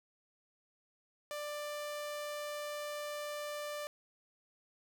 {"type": "tone", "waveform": "sawtooth", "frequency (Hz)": 591, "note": "D5", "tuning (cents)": 11, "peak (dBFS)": -35, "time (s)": [1.31, 3.87], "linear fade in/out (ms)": 0, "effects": []}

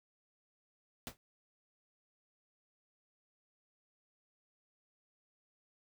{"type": "noise with exponential decay", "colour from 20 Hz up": "pink", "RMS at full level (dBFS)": -39, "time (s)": [1.07, 1.17], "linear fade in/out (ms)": 0, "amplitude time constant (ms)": 21, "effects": []}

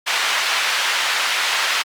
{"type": "band-pass noise", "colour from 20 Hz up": "white", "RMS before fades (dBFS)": -20, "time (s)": [0.06, 1.83], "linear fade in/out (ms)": 20, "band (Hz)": [990, 3200], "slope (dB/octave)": 12, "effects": ["Opus 48 kbps"]}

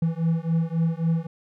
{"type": "beating tone pair", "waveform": "triangle", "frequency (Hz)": [162.8, 166.5], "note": ["E3", "E3"], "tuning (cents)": [-21, 18], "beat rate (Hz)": 3.7, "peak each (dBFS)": -22, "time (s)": [0.02, 1.27], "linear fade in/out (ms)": 5, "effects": []}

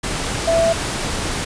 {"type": "tone in noise", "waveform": "sine", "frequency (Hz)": 663, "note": "E5", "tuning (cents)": 10, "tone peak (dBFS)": -13, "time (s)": [0.47, 0.73], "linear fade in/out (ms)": 10, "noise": "pink", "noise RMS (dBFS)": -23, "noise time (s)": [0.03, 1.45], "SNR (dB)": 7, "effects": ["resampled to 22050 Hz"]}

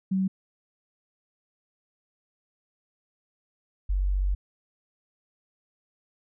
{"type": "tone pair in turn", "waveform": "sine", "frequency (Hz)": [190, 47.5], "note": ["F#3", "F#1"], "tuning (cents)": [46, 46], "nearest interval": "2 octaves", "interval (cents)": 2400, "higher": "first", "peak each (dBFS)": -22, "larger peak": "neither", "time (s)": [[0.11, 0.28], [3.89, 4.35]], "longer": "second", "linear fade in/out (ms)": 10, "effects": []}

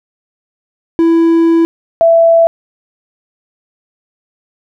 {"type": "tone pair in turn", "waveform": ["triangle", "sine"], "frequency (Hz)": [331.5, 665.3], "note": ["E4", "E5"], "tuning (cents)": [10, 16], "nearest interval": "octave", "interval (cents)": 1206, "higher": "second", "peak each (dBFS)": -4, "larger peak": "neither", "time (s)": [[0.99, 1.65], [2.01, 2.47]], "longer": "first", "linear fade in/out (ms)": 0, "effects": []}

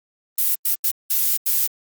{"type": "noise bursts at uneven times", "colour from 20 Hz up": "violet", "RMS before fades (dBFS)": -19, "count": 5, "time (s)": [[0.38, 0.55], [0.65, 0.75], [0.84, 0.91], [1.1, 1.37], [1.46, 1.67]], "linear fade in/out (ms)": 5, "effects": ["Opus 32 kbps"]}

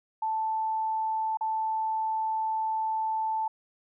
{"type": "tone with dropouts", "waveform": "sine", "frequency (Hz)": 880, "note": "A5", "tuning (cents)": 0, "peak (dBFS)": -26, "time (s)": [0.22, 3.48], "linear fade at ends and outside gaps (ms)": 5, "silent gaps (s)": [1.372, 1.409], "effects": []}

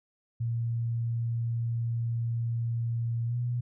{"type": "tone with pitch glide", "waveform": "sine", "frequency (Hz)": [116.54, 121.35], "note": ["A#2", "B2"], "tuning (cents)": [0, -30], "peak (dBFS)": -27, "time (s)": [0.4, 3.61], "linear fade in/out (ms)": 10, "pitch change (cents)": 70, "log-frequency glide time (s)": [3.26, 3.36], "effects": []}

